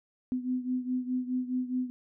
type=beating tone pair; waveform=sine; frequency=251.6 / 256.4 Hz; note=B3 / C4; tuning=+32 / -35 cents; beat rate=4.8 Hz; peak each=-30 / -34 dBFS; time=0.32-1.9 s; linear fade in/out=0 ms; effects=none